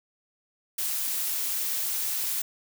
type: noise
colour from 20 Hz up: blue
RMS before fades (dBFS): -29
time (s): 0.78-2.42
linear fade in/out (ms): 5
effects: none

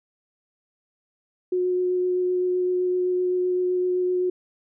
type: tone with vibrato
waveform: sine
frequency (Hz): 363.1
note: F#4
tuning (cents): -33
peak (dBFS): -20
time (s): 1.52-4.3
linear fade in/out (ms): 5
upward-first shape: sine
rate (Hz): 7.8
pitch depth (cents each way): 9
effects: none

